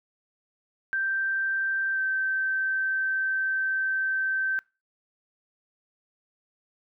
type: tone with pitch glide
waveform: sine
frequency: 1568 to 1550.9 Hz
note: G6 to G6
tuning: 0 to -19 cents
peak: -24 dBFS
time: 0.93-4.59 s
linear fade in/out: 0 ms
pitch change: -19 cents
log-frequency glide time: 1.93-1.99 s
effects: noise-tail reverb RT60 0.3 s tail -25 dB re dry